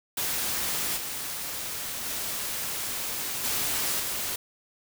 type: noise with level steps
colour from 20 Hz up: white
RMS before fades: -29 / -34 / -32 / -28 / -31 dBFS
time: 0.17-4.36 s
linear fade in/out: 5 ms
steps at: 0.96 / 2.04 / 3.43 / 3.99 s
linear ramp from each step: 20 ms
effects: none